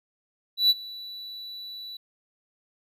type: tone with ADSR envelope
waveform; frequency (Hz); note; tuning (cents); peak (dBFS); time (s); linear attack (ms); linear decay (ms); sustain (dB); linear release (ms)
triangle; 3951; B7; 0; -13; 0.57-1.97; 130; 33; -22; 5
effects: none